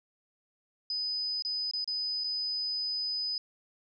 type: tone with dropouts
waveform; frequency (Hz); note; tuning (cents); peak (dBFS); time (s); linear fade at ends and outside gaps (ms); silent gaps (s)
sine; 5000; D#8; +8; -30; 0.9-3.38; 2; 1.423-1.449 / 1.712-1.735 / 1.844-1.876 / 2.238-2.242
effects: none